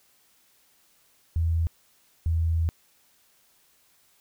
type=tone pair in turn; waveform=sine; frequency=82.41 / 82.07 Hz; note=E2 / E2; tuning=0 / -7 cents; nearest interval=unison; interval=7 cents; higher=first; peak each=-21 dBFS; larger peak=neither; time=1.36-1.67 / 2.26-2.69 s; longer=second; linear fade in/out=0 ms; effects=white hiss -63 dBFS RMS until 4.2 s